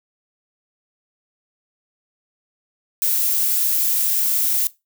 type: noise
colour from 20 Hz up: violet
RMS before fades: -19 dBFS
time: 3.02-4.67 s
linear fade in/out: 0 ms
effects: noise-tail reverb RT60 0.2 s tail -18 dB re dry